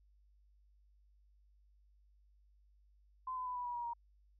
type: tone with pitch steps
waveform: sine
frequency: 1027 / 1012.3 / 997.8 / 983.5 / 969.4 / 955.5 / 941.8 Hz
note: C6 / B5 / B5 / B5 / B5 / A#5 / A#5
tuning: -33 / +42 / +17 / -7 / -32 / +43 / +18 cents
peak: -38 dBFS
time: 3.27-3.935 s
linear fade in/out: 5 ms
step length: 95 ms
effects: added 50 Hz sine -65 dBFS peak until 4.39 s